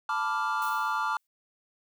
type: chord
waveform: triangle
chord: B half-diminished seventh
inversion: third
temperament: equal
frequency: 880 / 987.8 / 1174.7 / 1396.9 Hz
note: A5 / B5 / D6 / F6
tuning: 0 / 0 / 0 / 0 cents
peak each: -30 / -33 / -29 / -30 dBFS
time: 0.09-1.17 s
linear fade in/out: 2 ms
type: noise with exponential decay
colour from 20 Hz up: blue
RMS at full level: -41 dBFS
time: 0.62-1.27 s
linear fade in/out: 1 ms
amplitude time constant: 140 ms
effects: none